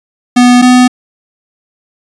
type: tone pair in turn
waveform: square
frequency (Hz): 246.3 / 250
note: B3 / B3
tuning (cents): -5 / +21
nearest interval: unison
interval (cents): 26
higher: second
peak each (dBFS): -3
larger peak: neither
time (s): 0.36-0.62 / 0.62-0.88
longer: neither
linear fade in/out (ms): 10
effects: resampled to 22050 Hz